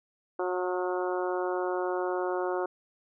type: harmonic tone with a mistuned harmonic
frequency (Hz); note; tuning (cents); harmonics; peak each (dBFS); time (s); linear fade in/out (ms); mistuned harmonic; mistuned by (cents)
181.8; F#3; -30; 2 / 3 / 4 / 5 / 6 / 7 / 8; -30 / -34 / -36 / -38 / -40 / -41 / -42; 0.39-2.66; 5; 8; -22
effects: none